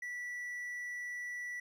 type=tone; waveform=triangle; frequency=1957 Hz; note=B6; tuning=16 cents flat; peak=-37 dBFS; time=0.02-1.6 s; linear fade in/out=5 ms; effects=none